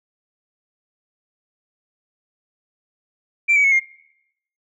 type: tone with pitch steps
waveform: sine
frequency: 2349 / 2272 / 2197 / 2124 Hz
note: D7 / C#7 / C#7 / C7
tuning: 0 / +42 / -16 / +25 cents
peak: -11 dBFS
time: 3.48-3.8 s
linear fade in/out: 20 ms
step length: 80 ms
effects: noise-tail reverb RT60 0.8 s tail -23 dB re dry + tanh soft clip ceiling -9 dBFS